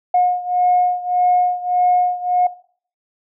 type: beating tone pair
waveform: sine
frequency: 720 / 721.7 Hz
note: F#5 / F#5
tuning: -47 / -43 cents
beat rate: 1.7 Hz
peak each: -15 / -17 dBFS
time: 0.14-2.47 s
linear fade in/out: 5 ms
effects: noise-tail reverb RT60 0.5 s tail -18 dB re dry + tanh soft clip ceiling -6 dBFS